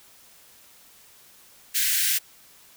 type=high-pass noise; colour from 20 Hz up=white; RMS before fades=-23 dBFS; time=1.74-2.19 s; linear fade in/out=20 ms; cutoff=1500 Hz; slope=96 dB/octave; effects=white hiss -53 dBFS RMS until 2.76 s